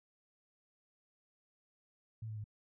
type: tone with pitch steps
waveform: sine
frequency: 111.1 / 108.31 / 105.59 Hz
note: A2 / A2 / G#2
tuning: +17 / -27 / +29 cents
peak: -40 dBFS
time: 2.22-2.442 s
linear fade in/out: 5 ms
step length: 74 ms
effects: none